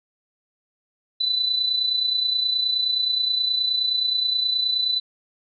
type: tone with amplitude modulation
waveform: sine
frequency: 3993 Hz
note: B7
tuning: 18 cents sharp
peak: -17 dBFS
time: 1.2-5 s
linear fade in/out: 10 ms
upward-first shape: sine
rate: 29.5 Hz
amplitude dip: 55%
effects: none